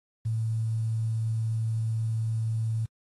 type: tone with quantisation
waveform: sine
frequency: 112 Hz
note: A2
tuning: 31 cents sharp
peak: -25 dBFS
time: 0.25-2.86 s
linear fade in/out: 10 ms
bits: 9
effects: AAC 32 kbps